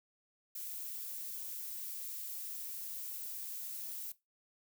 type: noise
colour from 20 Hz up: violet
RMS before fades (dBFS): -43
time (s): 0.55-4.12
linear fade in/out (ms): 5
effects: noise-tail reverb RT60 0.2 s tail -18 dB re dry